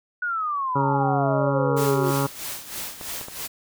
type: exponential sweep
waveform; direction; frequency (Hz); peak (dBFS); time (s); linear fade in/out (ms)
sine; down; 1480 to 356.9; -23; 0.22-2.11; 5
type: harmonic tone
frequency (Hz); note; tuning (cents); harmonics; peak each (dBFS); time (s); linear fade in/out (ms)
138.59; C#3; 0; 1 / 2 / 3 / 4 / 6 / 7 / 8 / 9 / 10; -24 / -27 / -29 / -30 / -32 / -32 / -33 / -34 / -34; 0.75-2.27; 10
type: noise with tremolo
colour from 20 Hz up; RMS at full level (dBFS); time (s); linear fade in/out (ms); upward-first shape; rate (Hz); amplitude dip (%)
white; -31; 1.76-3.48; 20; sine; 3.1; 70
type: clicks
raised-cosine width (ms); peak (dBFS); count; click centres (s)
1; -23; 3; 3.012 / 3.213 / 3.284
effects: none